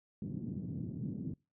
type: band-pass noise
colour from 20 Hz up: pink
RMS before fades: -40 dBFS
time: 0.22-1.34 s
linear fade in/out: 5 ms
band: 120 to 260 Hz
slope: 24 dB/octave
effects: noise-tail reverb RT60 0.3 s tail -26 dB re dry